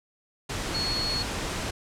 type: tone in noise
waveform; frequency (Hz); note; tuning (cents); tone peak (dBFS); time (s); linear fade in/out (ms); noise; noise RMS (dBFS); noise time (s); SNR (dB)
sine; 4341; C#8; -37; -27; 0.74-1.23; 10; pink; -31; 0.49-1.71; +1
effects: low-pass 8000 Hz 12 dB/octave